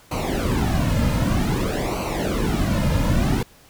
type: noise with flanger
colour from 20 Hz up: brown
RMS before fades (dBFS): -21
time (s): 0.11-3.43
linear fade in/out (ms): 5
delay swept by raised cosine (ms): 0.57 to 2.67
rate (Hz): 0.53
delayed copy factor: -0.8
effects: pink hiss -51 dBFS RMS until 3.69 s